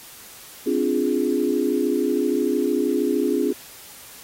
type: chord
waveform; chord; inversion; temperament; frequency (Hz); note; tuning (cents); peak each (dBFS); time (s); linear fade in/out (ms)
sine; D half-diminished seventh; third; equal with one note detuned; 260.6 / 293.7 / 349.2 / 415.3; C4 / D4 / F4 / Ab4; -7 / 0 / 0 / 0; -24; 0.66-3.53; 10
effects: white hiss -43 dBFS RMS until 4.23 s + AAC 48 kbps